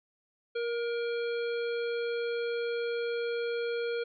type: harmonic tone with a mistuned harmonic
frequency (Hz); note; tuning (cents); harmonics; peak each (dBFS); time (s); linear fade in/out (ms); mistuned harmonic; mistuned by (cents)
470; A#4; +14; 1 / 3 / 5 / 7 / 9; -30 / -40 / -44 / -47 / -49; 0.55-4.04; 10; 3; +16
effects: none

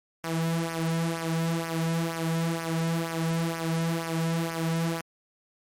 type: tone with flanger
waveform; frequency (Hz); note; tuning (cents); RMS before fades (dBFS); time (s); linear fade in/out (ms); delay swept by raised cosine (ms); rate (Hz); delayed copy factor
sawtooth; 164.81; E3; 0; -28; 0.24-5.01; 0; 0.25 to 3.55; 2.1; -0.7
effects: MP3 64 kbps

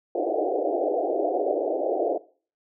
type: band-pass noise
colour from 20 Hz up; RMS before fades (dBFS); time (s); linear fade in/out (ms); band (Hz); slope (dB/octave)
white; -25; 0.15-2.18; 5; 300 to 740; 96
effects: noise-tail reverb RT60 0.4 s tail -18 dB re dry

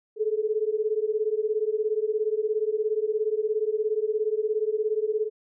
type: beating tone pair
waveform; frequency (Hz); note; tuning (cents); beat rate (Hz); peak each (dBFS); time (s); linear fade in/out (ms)
sine; 422.8 / 439.8; G#4 / A4; +31 / -1; 17; -26; 0.16-5.3; 50
effects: none

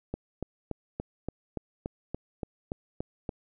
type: click train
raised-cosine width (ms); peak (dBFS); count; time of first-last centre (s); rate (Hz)
2; -19; 12; 0.14-3.292; 3.49
effects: none

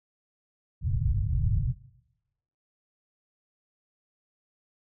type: low-pass noise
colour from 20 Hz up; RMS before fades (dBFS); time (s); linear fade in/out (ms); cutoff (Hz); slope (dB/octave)
white; -26; 0.81-1.74; 50; 140; 48
effects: noise-tail reverb RT60 0.9 s tail -19 dB re dry

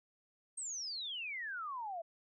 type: exponential sweep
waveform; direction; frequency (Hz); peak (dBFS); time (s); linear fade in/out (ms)
sine; down; 8570 to 646; -39; 0.57-2.02; 10
effects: none

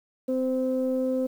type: tone pair together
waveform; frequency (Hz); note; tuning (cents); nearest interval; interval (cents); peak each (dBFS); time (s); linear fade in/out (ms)
sine; 258.4 / 518; C4 / C5; -21 / -17; octave; 1204; -25; 0.28-1.27; 10
effects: tanh soft clip ceiling -17 dBFS + 9-bit

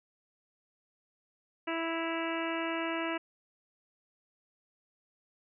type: harmonic tone with a mistuned harmonic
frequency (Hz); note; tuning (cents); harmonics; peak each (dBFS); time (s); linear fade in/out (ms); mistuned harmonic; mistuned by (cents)
329.6; E4; 0; 1 / 2 / 3 / 4 / 5 / 6 / 7 / 8 / 9; -35 / -38 / -40 / -41 / -42 / -43 / -43 / -44 / -45; 1.67-3.18; 10; 9; -62
effects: none

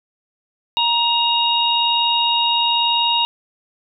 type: harmonic tone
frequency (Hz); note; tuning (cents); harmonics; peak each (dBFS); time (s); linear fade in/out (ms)
941; A#5; +16; 1 / 3 / 4; -19 / -19 / -19; 0.77-3.25; 0
effects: none

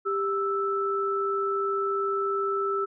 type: tone pair together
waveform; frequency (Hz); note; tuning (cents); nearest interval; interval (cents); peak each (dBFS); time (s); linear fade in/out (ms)
sine; 395.7 / 1318.5; G4 / E6; +16 / 0; octave + major sixth; 2084; -27; 0.05-2.86; 20
effects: none

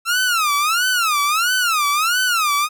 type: tone with vibrato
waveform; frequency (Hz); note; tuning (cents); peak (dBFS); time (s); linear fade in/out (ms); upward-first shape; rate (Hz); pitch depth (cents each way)
sawtooth; 1318.5; E6; 0; -12; 0.05-2.69; 50; sine; 1.5; 240
effects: none

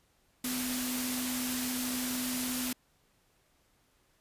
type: tone in noise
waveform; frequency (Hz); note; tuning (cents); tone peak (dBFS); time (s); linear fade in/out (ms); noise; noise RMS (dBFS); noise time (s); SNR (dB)
sine; 251.4; B3; +31; -34; 0.44-2.73; 5; white; -35; 0.44-2.73; -2
effects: pink hiss -70 dBFS RMS until 4.2 s + resampled to 32000 Hz

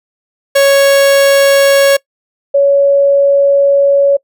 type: tone pair in turn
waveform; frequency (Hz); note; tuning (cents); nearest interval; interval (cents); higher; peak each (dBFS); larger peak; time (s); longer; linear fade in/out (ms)
45% pulse / sine; 554.4 / 560.2; C#5 / C#5; 0 / +18; unison; 18; second; -5; neither; 0.55-1.97 / 2.54-4.17; second; 10
effects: noise-tail reverb RT60 0.1 s tail -23 dB re dry

